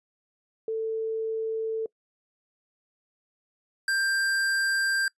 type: tone pair in turn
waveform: sine / square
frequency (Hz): 444.4 / 1583.7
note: A4 / G6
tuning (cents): +17 / +17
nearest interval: octave + minor seventh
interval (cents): 2200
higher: second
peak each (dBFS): -26 / -24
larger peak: second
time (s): 0.68-1.86 / 3.88-5.08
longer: second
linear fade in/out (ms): 2
effects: noise-tail reverb RT60 0.1 s tail -24 dB re dry + resampled to 24000 Hz